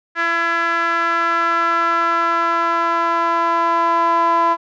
sawtooth tone with band-pass filter sweep, 336.3 Hz, E4, 35 cents sharp, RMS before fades -17 dBFS, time 0.15-4.57 s, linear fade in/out 50 ms, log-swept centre 1600 to 1000 Hz, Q 4.5, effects resampled to 16000 Hz

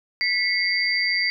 sine tone cluster, 1978 / 2164 / 4684 Hz, B6 / C#7 / D8, +2 / -42 / -5 cents, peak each -24 dBFS, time 0.21-1.3 s, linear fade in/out 0 ms, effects none

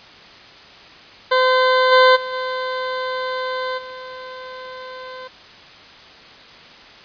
20% pulse tone with level steps, 513 Hz, C5, 34 cents flat, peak -8 / -4 / -20 / -17 / -27 dBFS, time 1.31-5.28 s, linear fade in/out 10 ms, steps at 1.91 / 2.15 / 2.32 / 3.77 s, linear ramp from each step 20 ms, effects white hiss -42 dBFS RMS until 7.04 s + resampled to 11025 Hz

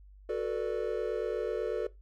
triangle chord, B minor seventh, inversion second, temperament equal with one note detuned, 370 / 440 / 488.2 / 587.3 Hz, F#4 / A4 / B4 / D5, 0 / 0 / -20 / 0 cents, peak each -34 / -31 / -34 / -36 dBFS, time 0.29-1.87 s, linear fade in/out 5 ms, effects noise-tail reverb RT60 0.2 s tail -19 dB re dry + added 49 Hz sine -51 dBFS peak until 2.01 s

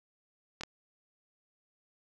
clicks, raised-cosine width 0.2 ms, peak -21 / -20 dBFS, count 2, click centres 0.61 / 0.635 s, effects none

